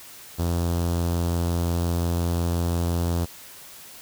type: tone with notch filter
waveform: sawtooth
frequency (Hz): 85.7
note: F2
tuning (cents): -32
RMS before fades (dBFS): -24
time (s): 0.38-3.26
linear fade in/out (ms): 20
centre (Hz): 2100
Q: 0.7
effects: white hiss -44 dBFS RMS until 4.01 s